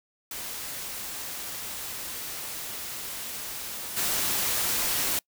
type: noise with level steps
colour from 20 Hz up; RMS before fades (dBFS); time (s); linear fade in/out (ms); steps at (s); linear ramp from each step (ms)
white; -36 / -27; 0.31-5.19; 2; 3.96; 20
effects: noise-tail reverb RT60 0.1 s tail -26 dB re dry